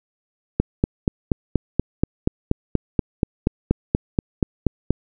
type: click train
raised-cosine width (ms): 3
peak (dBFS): -3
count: 19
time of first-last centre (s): 0.6-4.906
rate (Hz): 4.18
effects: none